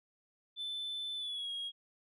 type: tone with pitch glide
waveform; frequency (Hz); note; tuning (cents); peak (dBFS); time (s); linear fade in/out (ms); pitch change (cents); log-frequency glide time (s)
sine; 3520 to 3284; A7 to G#7; 0 to -20; -35; 0.56-1.72; 50; -120; 1.16-1.5
effects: tanh soft clip ceiling -35 dBFS